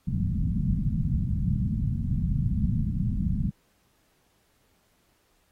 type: low-pass noise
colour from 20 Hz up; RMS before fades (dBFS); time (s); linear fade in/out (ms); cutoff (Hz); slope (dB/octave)
white; -26; 0.07-3.51; 10; 210; 48
effects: pink hiss -68 dBFS RMS until 5.51 s + AAC 48 kbps